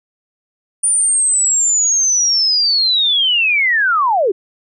sine linear sweep, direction down, 9397 to 349.9 Hz, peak -11 dBFS, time 0.83-4.32 s, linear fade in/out 10 ms, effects none

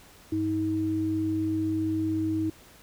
sine tone pair together, 100 / 317.5 Hz, G2 / D#4, +35 / +35 cents, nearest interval octave + minor sixth, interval 2000 cents, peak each -33 / -25 dBFS, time 0.32-2.5 s, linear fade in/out 5 ms, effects pink hiss -53 dBFS RMS until 2.82 s

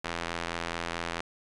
sawtooth tone with band-pass filter, 84.6 Hz, E2, 45 cents sharp, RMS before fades -35 dBFS, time 0.04-1.21 s, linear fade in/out 5 ms, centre 2000 Hz, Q 0.6, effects resampled to 24000 Hz + 9-bit

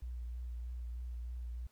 sine tone with vibrato, 60 Hz, B1, 49 cents flat, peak -39 dBFS, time 0.02-1.67 s, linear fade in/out 5 ms, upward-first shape triangle, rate 3.2 Hz, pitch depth 35 cents each way, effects pink hiss -72 dBFS RMS until 1.71 s

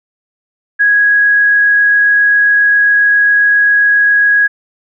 sine tone with frequency modulation, 1659 Hz, G#6, 2 cents flat, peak -6 dBFS, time 0.79-4.48 s, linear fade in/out 20 ms, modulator 27.4 Hz, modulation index 0.26, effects none

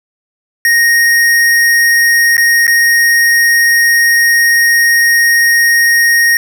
square tone with dropouts, 1864.7 Hz, A#6, in tune, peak -7 dBFS, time 0.65-6.37 s, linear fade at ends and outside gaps 1 ms, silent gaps 2.368-2.379 / 2.668-2.678 s, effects none

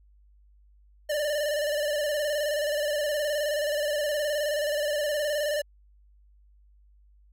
square tone with vibrato, 593 Hz, D5, 17 cents sharp, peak -26 dBFS, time 1.09-5.62 s, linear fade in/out 10 ms, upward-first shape square, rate 19 Hz, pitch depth 42 cents each way, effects added 50 Hz sine -55 dBFS peak until 7.32 s

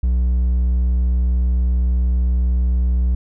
sine tone with hard clipping, 61.74 Hz, B1, in tune, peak -15 dBFS, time 0.03-3.15 s, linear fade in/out 5 ms, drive 3 dB, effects none

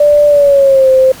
sine tone with pitch glide, 587.3 to 523.2 Hz, D5 to C5, 0 to 0 cents, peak -3 dBFS, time 0-1.12 s, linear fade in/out 5 ms, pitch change -200 cents, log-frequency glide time 0.28-0.9 s, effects pink hiss -32 dBFS RMS until 1.2 s + MP3 96 kbps

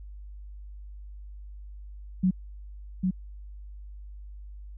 sine tone with echo, 185 Hz, F#3, in tune, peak -19 dBFS, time 2.23-2.31 s, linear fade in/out 10 ms, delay 800 ms, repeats 1, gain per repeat -3 dB, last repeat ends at 3.11 s, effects added 50 Hz sine -40 dBFS peak until 4.77 s

